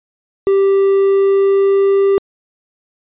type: tone with pitch glide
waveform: triangle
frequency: 392 to 394.3 Hz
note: G4 to G4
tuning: 0 to +10 cents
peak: -7 dBFS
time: 0.47-2.18 s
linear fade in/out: 0 ms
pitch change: +10 cents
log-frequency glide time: 0.94-2.05 s
effects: resampled to 8000 Hz